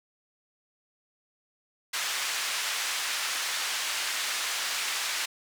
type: band-pass noise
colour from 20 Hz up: pink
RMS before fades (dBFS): -31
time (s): 1.93-5.26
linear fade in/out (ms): 10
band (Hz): 1500 to 8500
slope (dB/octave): 12
effects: none